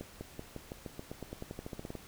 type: accelerating click train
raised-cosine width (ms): 2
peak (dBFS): -27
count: 19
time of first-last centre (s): 0.01-1.953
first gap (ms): 200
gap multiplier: 0.92
effects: pink hiss -54 dBFS RMS until 2.07 s